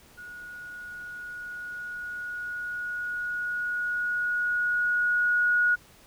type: tone with level ramp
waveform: sine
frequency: 1452 Hz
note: F#6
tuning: 33 cents flat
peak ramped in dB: -40 to -19 dBFS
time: 0.17-5.76 s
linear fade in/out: 20 ms
effects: pink hiss -55 dBFS RMS until 6.06 s